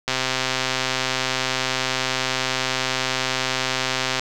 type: click train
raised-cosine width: 0.2 ms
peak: -4 dBFS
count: 536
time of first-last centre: 0.08-4.195 s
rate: 130 Hz
effects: none